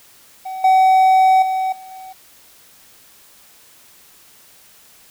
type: tone with level steps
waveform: triangle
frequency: 756 Hz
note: F#5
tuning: 37 cents sharp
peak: -23 / -7 / -15 / -33 / -31 dBFS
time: 0.45-2.13 s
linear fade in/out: 10 ms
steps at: 0.64 / 1.42 / 1.72 / 1.91 s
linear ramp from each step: 5 ms
effects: white hiss -48 dBFS RMS until 5.1 s